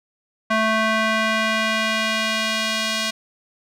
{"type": "tone with band-pass filter sweep", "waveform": "square", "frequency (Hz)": 220, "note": "A3", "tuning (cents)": 0, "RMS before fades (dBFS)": -21, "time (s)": [0.5, 3.11], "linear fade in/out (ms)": 10, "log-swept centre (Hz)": [1400, 4000], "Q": 0.98, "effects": []}